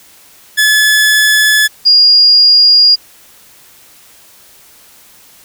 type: tone pair in turn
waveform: sawtooth / sine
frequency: 1717 / 4842 Hz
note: A6 / D#8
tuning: -43 / -48 cents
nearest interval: octave + tritone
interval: 1795 cents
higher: second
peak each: -3 dBFS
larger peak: neither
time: 0.57-1.68 / 1.85-2.96 s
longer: neither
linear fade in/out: 20 ms
effects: white hiss -42 dBFS RMS until 5.44 s